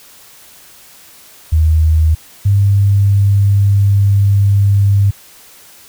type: tone pair in turn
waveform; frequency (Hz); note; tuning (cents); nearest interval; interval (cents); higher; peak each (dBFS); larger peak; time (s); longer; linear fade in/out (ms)
sine; 79.1 / 99.95; D#2 / G2; +29 / +34; major third; 405; second; -7; neither; 1.52-2.15 / 2.45-5.11; second; 10
effects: white hiss -41 dBFS RMS until 5.88 s